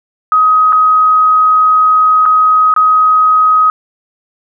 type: tone with dropouts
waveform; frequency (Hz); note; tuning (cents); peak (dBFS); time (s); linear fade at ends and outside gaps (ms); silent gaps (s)
sine; 1261; D#6; +23; -5; 0.32-3.7; 1; 0.724-0.729 / 2.255-2.26 / 2.74-2.763
effects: none